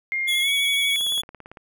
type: tone with pitch glide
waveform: sine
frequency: 2121 to 2247 Hz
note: C7 to C#7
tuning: +23 to +23 cents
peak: -22 dBFS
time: 0.12-0.96 s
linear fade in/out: 0 ms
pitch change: +100 cents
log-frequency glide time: 0.41-0.49 s
type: tone with vibrato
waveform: 45% pulse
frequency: 3378 Hz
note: G#7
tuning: 29 cents sharp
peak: -21 dBFS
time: 0.27-1.22 s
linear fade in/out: 20 ms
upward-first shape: triangle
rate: 12 Hz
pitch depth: 30 cents each way
type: click train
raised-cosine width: 0.5 ms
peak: -26 dBFS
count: 11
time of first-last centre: 1.01-1.572 s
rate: 17.8 Hz
effects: none